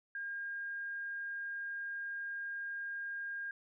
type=tone; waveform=sine; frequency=1614 Hz; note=G#6; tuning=50 cents flat; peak=-38 dBFS; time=0.15-3.51 s; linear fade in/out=2 ms; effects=none